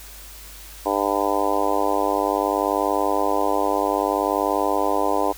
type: harmonic tone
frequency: 100.6 Hz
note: G2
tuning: 45 cents sharp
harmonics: 3 / 4 / 5 / 6 / 7 / 8 / 9 / 10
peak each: -27 / -27 / -27 / -27 / -27 / -27 / -27 / -27 dBFS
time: 0.85-5.33 s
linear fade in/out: 20 ms
effects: added 50 Hz sine -42 dBFS peak until 5.37 s + white hiss -42 dBFS RMS until 5.37 s